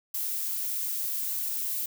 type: noise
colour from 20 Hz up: violet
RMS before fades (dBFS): -31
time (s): 0.14-1.86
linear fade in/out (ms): 5
effects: none